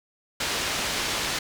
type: low-pass noise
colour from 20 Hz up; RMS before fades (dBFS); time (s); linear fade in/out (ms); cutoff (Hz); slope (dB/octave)
white; -28; 0.4-1.39; 5; 5000; 12
effects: none